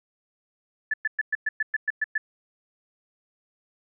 sine tone bursts, 1737 Hz, A6, 23 cents flat, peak -21 dBFS, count 10, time 0.91-2.18 s, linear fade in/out 5 ms, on 28 ms, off 110 ms, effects none

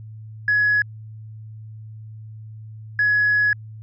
sine tone pair in turn, 1683 / 1683 Hz, G#6 / G#6, +23 / +23 cents, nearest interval unison, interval 0 cents, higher neither, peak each -14 dBFS, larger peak neither, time 0.48-0.82 / 2.99-3.53 s, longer second, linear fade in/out 2 ms, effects tanh soft clip ceiling -11 dBFS + added 109 Hz sine -35 dBFS peak until 3.82 s

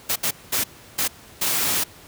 white noise bursts at uneven times, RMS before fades -22 dBFS, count 5, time 0.09-0.16 / 0.23-0.31 / 0.52-0.64 / 0.98-1.08 / 1.41-1.84 s, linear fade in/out 10 ms, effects pink hiss -46 dBFS RMS until 2.07 s + high-pass 60 Hz 12 dB/octave

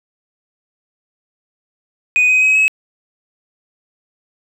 sine tone with pitch steps, 2489 / 2515 / 2541 / 2568 Hz, D#7 / D#7 / D#7 / E7, 0 / +18 / +36 / -46 cents, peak -7 dBFS, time 2.16-2.68 s, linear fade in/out 0 ms, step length 130 ms, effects tanh soft clip ceiling -8 dBFS + 8-bit

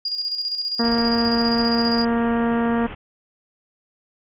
sine tone with tremolo, 4839 Hz, D#8, 49 cents flat, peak -21 dBFS, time 0.05-2.05 s, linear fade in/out 5 ms, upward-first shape square, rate 15 Hz, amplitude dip 50%
harmonic tone, 233.1 Hz, A#3, in tune, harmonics 1 / 2 / 3 / 4 / 5 / 6 / 7 / 8, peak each -19 / -25 / -29 / -31 / -33 / -35 / -36 / -37 dBFS, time 0.79-2.87 s, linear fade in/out 10 ms
pink low-pass noise, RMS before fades -36 dBFS, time 0.83-2.95 s, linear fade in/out 5 ms, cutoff 3200 Hz, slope 96 dB/octave
effects none

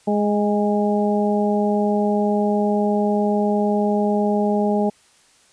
harmonic tone with a mistuned harmonic, 207.7 Hz, G#3, in tune, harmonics 1 / 2 / 3 / 4, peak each -19 / -22 / -24 / -25 dBFS, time 0.07-4.9 s, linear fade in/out 10 ms, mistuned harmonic 4, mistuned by -19 cents, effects white hiss -55 dBFS RMS until 5.52 s + resampled to 22050 Hz

